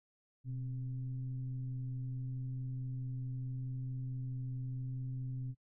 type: tone with frequency modulation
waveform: sine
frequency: 126.7 Hz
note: B2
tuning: 45 cents sharp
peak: -37 dBFS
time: 0.44-5.55 s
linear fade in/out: 50 ms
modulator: 139 Hz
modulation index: 0.38
effects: noise-tail reverb RT60 0.1 s tail -25 dB re dry